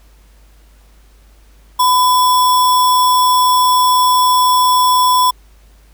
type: tone with sample-and-hold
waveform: sine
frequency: 1003 Hz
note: B5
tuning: 26 cents sharp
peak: -8 dBFS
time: 1.79-5.31 s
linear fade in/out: 10 ms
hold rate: 4410 Hz
effects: added 51 Hz sine -43 dBFS peak until 5.93 s + pink hiss -53 dBFS RMS until 5.93 s